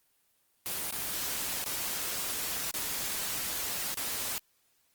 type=noise with dropouts; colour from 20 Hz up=white; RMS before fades=-34 dBFS; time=0.66-4.38 s; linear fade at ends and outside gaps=0 ms; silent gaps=0.908-0.925 / 1.641-1.661 / 2.71-2.74 / 3.943-3.972 s; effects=white hiss -71 dBFS RMS until 4.94 s + Opus 24 kbps